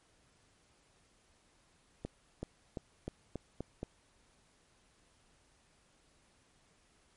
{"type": "accelerating click train", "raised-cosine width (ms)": 2, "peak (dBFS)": -25, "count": 7, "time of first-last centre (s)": [2.05, 3.831], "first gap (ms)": 380, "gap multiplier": 0.9, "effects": ["pink hiss -69 dBFS RMS until 7.16 s", "MP3 48 kbps"]}